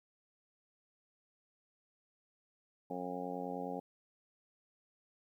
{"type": "harmonic tone", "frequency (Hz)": 89.8, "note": "F2", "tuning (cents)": 49, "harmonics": [2, 3, 4, 5, 6, 7, 8, 9], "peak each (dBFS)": [-46, -44, -52, -45, -45, -52, -47, -45], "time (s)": [2.9, 3.8], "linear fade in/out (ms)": 5, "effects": ["12-bit"]}